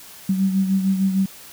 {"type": "beating tone pair", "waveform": "sine", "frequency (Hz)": [191, 197.6], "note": ["G3", "G3"], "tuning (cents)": [-45, 14], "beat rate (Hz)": 6.6, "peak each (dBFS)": [-17, -25], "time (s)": [0.29, 1.26], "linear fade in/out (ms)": 5, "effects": ["white hiss -42 dBFS RMS until 1.52 s"]}